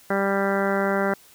harmonic tone, 196.9 Hz, G3, 8 cents sharp, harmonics 1 / 2 / 3 / 4 / 5 / 6 / 7 / 8 / 9 / 10, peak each -26 / -26 / -26 / -30 / -34 / -35 / -30 / -31 / -37 / -35 dBFS, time 0.1-1.14 s, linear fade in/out 5 ms, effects white hiss -52 dBFS RMS until 1.34 s

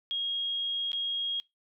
sine tone with dropouts, 3271 Hz, G#7, 27 cents flat, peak -29 dBFS, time 0.11-1.4 s, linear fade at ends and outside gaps 0 ms, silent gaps 0.918-0.931 s, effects noise-tail reverb RT60 0.2 s tail -23 dB re dry

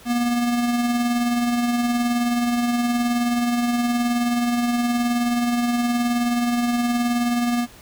square tone with tremolo, 240 Hz, B3, 49 cents flat, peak -18 dBFS, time 0.05-7.67 s, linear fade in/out 50 ms, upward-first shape sine, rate 19 Hz, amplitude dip 35%, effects pink hiss -46 dBFS RMS until 7.81 s

